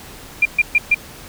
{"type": "tone bursts", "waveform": "sine", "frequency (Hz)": 2395, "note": "D7", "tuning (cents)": 33, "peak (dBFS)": -9, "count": 4, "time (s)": [0.42, 0.946], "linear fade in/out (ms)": 5, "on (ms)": 34, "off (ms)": 130, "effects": ["pink hiss -38 dBFS RMS until 1.28 s"]}